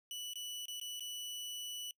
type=tone with dropouts; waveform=sawtooth; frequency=2960 Hz; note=F#7; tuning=in tune; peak=-38 dBFS; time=0.11-1.91 s; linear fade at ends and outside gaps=1 ms; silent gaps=0.335-0.356 / 0.656-0.682 / 0.799-0.813 / 0.996-1.006 s; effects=noise-tail reverb RT60 0.1 s tail -24 dB re dry